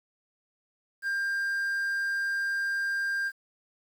triangle tone with quantisation, 1596 Hz, G6, 31 cents sharp, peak -25 dBFS, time 1.02-3.32 s, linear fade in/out 50 ms, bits 9, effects none

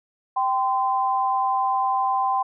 sine tone pair together, 781.2 / 1029 Hz, G5 / C6, -6 / -29 cents, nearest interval perfect fourth, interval 477 cents, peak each -22 dBFS, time 0.36-2.43 s, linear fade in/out 10 ms, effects none

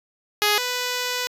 5% pulse tone pair in turn, 416.9 / 495.8 Hz, G#4 / B4, +7 / +7 cents, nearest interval minor third, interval 300 cents, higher second, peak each -6 / -12 dBFS, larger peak first, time 0.42-0.58 / 0.58-1.27 s, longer second, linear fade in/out 0 ms, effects resampled to 32000 Hz

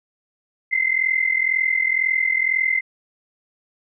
sine tone pair together, 2052 / 2094 Hz, C7 / C7, -34 / +1 cents, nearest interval unison, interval 35 cents, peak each -20 dBFS, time 0.71-2.81 s, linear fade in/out 20 ms, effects none

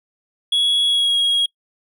triangle tone with pitch glide, 3351 to 3295 Hz, G#7 to G#7, +15 to -14 cents, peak -13 dBFS, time 0.52-1.46 s, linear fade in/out 5 ms, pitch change -29 cents, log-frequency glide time 0.86-1.15 s, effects noise-tail reverb RT60 0.1 s tail -25 dB re dry

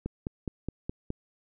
click train, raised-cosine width 3 ms, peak -19 dBFS, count 6, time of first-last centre 0.06-1.104 s, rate 4.79 Hz, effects none

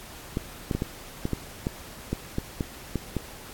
clicks, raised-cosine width 3 ms, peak -13 dBFS, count 12, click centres 0.371 / 0.712 / 0.75 / 0.821 / 1.254 / 1.333 / 1.669 / 2.13 / 2.384 / 2.608 / 2.957 / 3.167 s, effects pink hiss -44 dBFS RMS until 3.53 s + AAC 64 kbps

